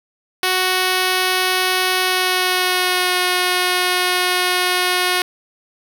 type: tone with pitch glide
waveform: 5% pulse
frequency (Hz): 370 to 362.6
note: F#4 to F#4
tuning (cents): 0 to -35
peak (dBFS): -4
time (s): 0.43-5.22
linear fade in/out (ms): 2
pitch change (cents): -35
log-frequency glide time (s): 2.02-3.17
effects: none